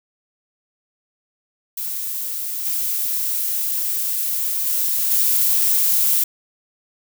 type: noise with level steps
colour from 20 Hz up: violet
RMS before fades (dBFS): -26 / -22 / -20 / -17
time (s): 1.77-6.24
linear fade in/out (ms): 5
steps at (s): 2.65 / 4.66 / 5.11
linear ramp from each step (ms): 5
effects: none